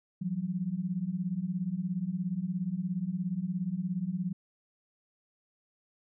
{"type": "beating tone pair", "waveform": "sine", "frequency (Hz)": [170.2, 187.2], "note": ["F3", "F#3"], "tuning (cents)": [-44, 20], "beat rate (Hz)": 17, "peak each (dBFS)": [-34, -32], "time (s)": [0.21, 4.33], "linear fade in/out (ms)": 10, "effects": []}